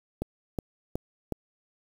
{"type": "click train", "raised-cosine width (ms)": 2, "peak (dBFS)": -16, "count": 4, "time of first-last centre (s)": [0.22, 1.323], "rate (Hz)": 2.72, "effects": ["7-bit"]}